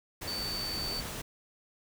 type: tone in noise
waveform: sine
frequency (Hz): 4548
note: C#8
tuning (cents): +44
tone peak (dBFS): -34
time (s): 0.27-1.01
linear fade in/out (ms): 10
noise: pink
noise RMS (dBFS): -39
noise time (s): 0.21-1.22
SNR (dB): +2
effects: none